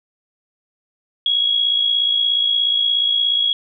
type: tone with amplitude modulation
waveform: sine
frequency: 3322 Hz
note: G#7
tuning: in tune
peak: -12 dBFS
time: 1.26-3.53 s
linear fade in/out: 2 ms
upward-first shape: sine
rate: 56.9 Hz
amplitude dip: 55%
effects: none